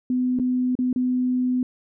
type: tone with dropouts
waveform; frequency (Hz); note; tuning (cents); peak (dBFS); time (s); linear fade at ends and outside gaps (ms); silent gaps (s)
sine; 251.8; B3; +34; -19; 0.1-1.63; 2; 0.389-0.397 / 0.753-0.789 / 0.929-0.96
effects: none